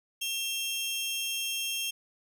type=tone pair together; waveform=sawtooth; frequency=2710 / 3218 Hz; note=E7 / G7; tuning=+47 / +45 cents; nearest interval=minor third; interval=298 cents; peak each=-32 / -29 dBFS; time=0.21-1.91 s; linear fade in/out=10 ms; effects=none